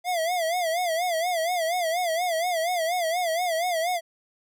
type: tone with vibrato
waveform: square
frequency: 684 Hz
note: F5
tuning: 36 cents flat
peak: -24 dBFS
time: 0.04-4.01 s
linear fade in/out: 50 ms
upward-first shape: sine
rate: 4.2 Hz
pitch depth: 120 cents each way
effects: none